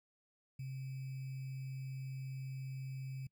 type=tone with sample-and-hold; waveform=sine; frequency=132.7 Hz; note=C3; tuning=25 cents sharp; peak=-40 dBFS; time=0.59-3.27 s; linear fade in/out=5 ms; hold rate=2450 Hz; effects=noise-tail reverb RT60 0.1 s tail -25 dB re dry + MP3 96 kbps